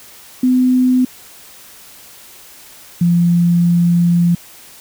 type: tone pair in turn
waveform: sine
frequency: 253.7 / 172.73 Hz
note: B3 / F3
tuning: +47 / -19 cents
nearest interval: perfect fifth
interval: 666 cents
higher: first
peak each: -9 dBFS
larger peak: neither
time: 0.43-1.05 / 3.01-4.35 s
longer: second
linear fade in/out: 5 ms
effects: white hiss -40 dBFS RMS until 4.8 s